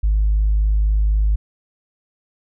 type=tone; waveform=sine; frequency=52 Hz; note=G#1; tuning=3 cents sharp; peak=-12 dBFS; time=0.03-1.36 s; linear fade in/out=10 ms; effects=tanh soft clip ceiling -10 dBFS